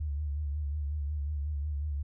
sine tone with vibrato, 73.42 Hz, D2, in tune, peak -30 dBFS, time 0-2.03 s, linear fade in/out 10 ms, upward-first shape sine, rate 5.5 Hz, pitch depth 70 cents each way, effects none

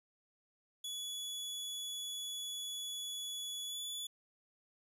sawtooth tone with pitch glide, 3402 to 3444 Hz, G#7 to A7, +41 to -38 cents, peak -37 dBFS, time 0.84-4.07 s, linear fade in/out 5 ms, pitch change +21 cents, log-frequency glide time 3.67-3.78 s, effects resampled to 32000 Hz

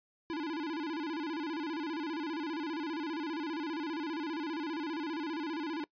square tone with vibrato, 311.9 Hz, D#4, 4 cents sharp, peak -35 dBFS, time 0.3-5.84 s, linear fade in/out 0 ms, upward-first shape square, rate 15 Hz, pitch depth 120 cents each way, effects noise-tail reverb RT60 0.1 s tail -22 dB re dry + resampled to 11025 Hz

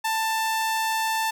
sawtooth tone, 887 Hz, A5, 14 cents sharp, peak -19 dBFS, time 0.04-1.31 s, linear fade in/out 10 ms, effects none

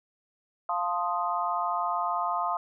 sine chord, F dominant seventh, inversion none, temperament equal, 698.5 / 880 / 1046.5 / 1244.5 Hz, F5 / A5 / C6 / Eb6, 0 / 0 / 0 / 0 cents, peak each -31 / -33 / -31 / -31 dBFS, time 0.69-2.57 s, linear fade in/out 2 ms, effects none

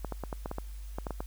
clicks, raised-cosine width 1 ms, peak -21 dBFS, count 11, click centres 0.047 / 0.123 / 0.237 / 0.328 / 0.459 / 0.514 / 0.584 / 0.985 / 1.068 / 1.107 / 1.205 s, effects added 50 Hz sine -39 dBFS peak until 1.26 s + white hiss -58 dBFS RMS until 1.26 s

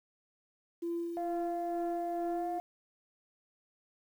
sine tone with tremolo, 340 Hz, F4, 46 cents flat, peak -31 dBFS, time 0.82-2.59 s, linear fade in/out 10 ms, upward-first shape sine, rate 2.2 Hz, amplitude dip 45%
sine tone with pitch glide, 693 to 708.8 Hz, F5 to F5, -14 to +25 cents, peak -33 dBFS, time 1.17-2.6 s, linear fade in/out 0 ms, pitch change +39 cents, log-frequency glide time 2.26-2.49 s
effects tanh soft clip ceiling -28 dBFS + 10-bit

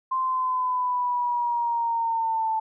sine linear sweep, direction down, 1046.5 to 880 Hz, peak -22 dBFS, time 0.11-2.6 s, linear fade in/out 10 ms, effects none

